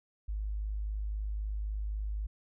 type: tone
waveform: sine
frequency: 51.91 Hz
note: G#1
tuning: in tune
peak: -32 dBFS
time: 0.28-2.27 s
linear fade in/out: 10 ms
effects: none